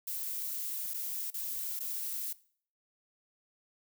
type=noise with dropouts; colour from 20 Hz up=violet; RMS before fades=-37 dBFS; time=0.07-2.33 s; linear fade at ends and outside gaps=5 ms; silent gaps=0.938-0.942 / 1.304-1.341 / 1.793-1.803 s; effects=noise-tail reverb RT60 0.5 s tail -19 dB re dry